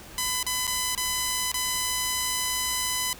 5% pulse tone with dropouts, 1006 Hz, B5, 32 cents sharp, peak -13 dBFS, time 0.18-3.13 s, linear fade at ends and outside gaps 1 ms, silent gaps 0.429-0.465 / 0.669-0.676 / 0.95-0.976 / 1.517-1.542 s, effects added 60 Hz sine -48 dBFS peak until 3.19 s + pink hiss -45 dBFS RMS until 3.19 s

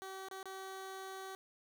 15% pulse tone with dropouts, 382.5 Hz, G4, 42 cents flat, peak -38 dBFS, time 0.02-1.35 s, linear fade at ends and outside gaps 0 ms, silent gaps 0.285-0.312 / 0.429-0.456 s, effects none

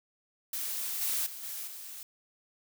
blue noise with level steps, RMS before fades -35 / -31 / -43 / -39 / -44 dBFS, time 0.53-2.03 s, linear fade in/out 2 ms, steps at 1.01 / 1.26 / 1.43 / 1.67 s, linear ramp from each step 5 ms, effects none

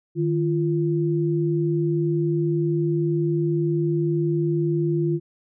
sine tone pair together, 153.31 / 343.8 Hz, D#3 / F4, -25 / -27 cents, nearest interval octave + major second, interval 1398 cents, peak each -22 dBFS, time 0.15-5.2 s, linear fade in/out 50 ms, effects none

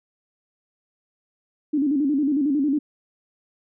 sine tone with vibrato, 285.4 Hz, D4, 49 cents flat, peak -18 dBFS, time 1.73-2.79 s, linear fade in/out 10 ms, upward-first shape square, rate 11 Hz, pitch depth 97 cents each way, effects none

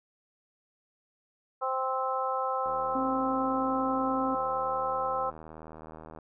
harmonic tone, 261.6 Hz, C4, in tune, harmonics 2 / 3 / 4 / 5, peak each -33 / -33 / -33 / -33 dBFS, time 1.61-5.31 s, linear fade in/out 20 ms
click train, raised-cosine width 1 ms, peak -31 dBFS, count 280, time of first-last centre 2.66-6.187 s, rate 79.1 Hz
sine tone, 265.7 Hz, C4, 27 cents sharp, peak -30 dBFS, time 2.95-4.35 s, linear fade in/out 5 ms
effects none

